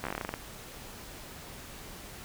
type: slowing click train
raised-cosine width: 0.5 ms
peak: -18 dBFS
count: 12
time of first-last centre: 0.04-0.34 s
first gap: 13 ms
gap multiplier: 1.14
effects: pink hiss -46 dBFS RMS until 2.24 s

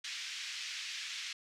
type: band-pass noise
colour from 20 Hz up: pink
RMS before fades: -42 dBFS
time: 0.04-1.33 s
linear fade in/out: 5 ms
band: 2000 to 6100 Hz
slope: 24 dB/octave
effects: none

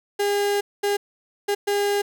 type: tone bursts at uneven times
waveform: 35% pulse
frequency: 406.2 Hz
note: G#4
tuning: 38 cents flat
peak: -18 dBFS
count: 4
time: 0.19-0.61 / 0.83-0.97 / 1.48-1.55 / 1.67-2.02 s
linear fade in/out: 10 ms
effects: none

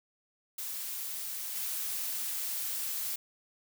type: noise with level steps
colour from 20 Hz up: blue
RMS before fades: -38 / -35 dBFS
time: 0.58-3.16 s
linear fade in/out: 5 ms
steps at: 1.55 s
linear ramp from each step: 10 ms
effects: none

